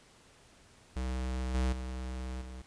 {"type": "tone with level steps", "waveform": "square", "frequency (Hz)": 63.7, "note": "C2", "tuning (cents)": -46, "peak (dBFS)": [-33, -28, -37, -43], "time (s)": [0.96, 2.62], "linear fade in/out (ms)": 5, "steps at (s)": [1.54, 1.72, 2.41], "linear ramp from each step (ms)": 10, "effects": ["pink hiss -60 dBFS RMS until 2.66 s", "resampled to 22050 Hz"]}